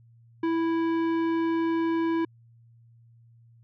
sine tone with tanh clipping, 329.6 Hz, E4, in tune, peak -25 dBFS, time 0.43-2.25 s, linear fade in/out 5 ms, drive 14 dB, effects added 116 Hz sine -53 dBFS peak until 3.63 s

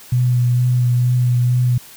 sine tone with vibrato, 123.47 Hz, B2, in tune, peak -12 dBFS, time 0.12-1.78 s, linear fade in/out 5 ms, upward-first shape sine, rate 2.2 Hz, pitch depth 17 cents each way, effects white hiss -41 dBFS RMS until 1.96 s

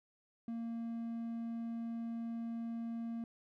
triangle tone, 230.7 Hz, A#3, 18 cents flat, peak -36 dBFS, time 0.48-3.24 s, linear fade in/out 2 ms, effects none

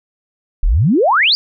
sine exponential sweep, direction up, 30.42 to 4978 Hz, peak -9 dBFS, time 0.63-1.35 s, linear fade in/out 0 ms, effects none

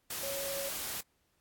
sine tone in noise, 554.4 Hz, C#5, in tune, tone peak -37 dBFS, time 0.23-0.69 s, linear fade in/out 5 ms, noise white, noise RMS -38 dBFS, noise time 0.1-1.01 s, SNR -2 dB, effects pink hiss -75 dBFS RMS until 1.4 s + AAC 64 kbps

